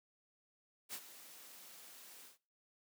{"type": "noise with ADSR envelope", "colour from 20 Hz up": "white", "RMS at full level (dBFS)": -43, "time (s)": [0.89, 2.38], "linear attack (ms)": 46, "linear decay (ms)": 62, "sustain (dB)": -13, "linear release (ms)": 140, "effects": ["noise-tail reverb RT60 0.4 s tail -22 dB re dry", "high-pass 200 Hz 12 dB/octave"]}